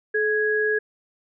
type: tone pair together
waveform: sine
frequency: 429 / 1661.2 Hz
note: A4 / G#6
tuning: -44 / 0 cents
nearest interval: octave + major seventh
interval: 2344 cents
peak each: -22 dBFS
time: 0.14-0.79 s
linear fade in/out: 10 ms
effects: none